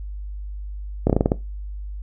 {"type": "slowing click train", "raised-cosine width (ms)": 2, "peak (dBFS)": -3, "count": 7, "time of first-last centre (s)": [1.07, 1.319], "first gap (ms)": 27, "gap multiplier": 1.17, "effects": ["noise-tail reverb RT60 0.2 s tail -17 dB re dry", "added 50 Hz sine -29 dBFS peak until 2.02 s"]}